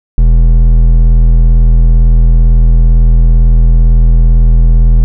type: tone with hard clipping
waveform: sine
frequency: 41.07 Hz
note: E1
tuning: 6 cents flat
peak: -4 dBFS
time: 0.18-5.04 s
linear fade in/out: 0 ms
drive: 8 dB
effects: none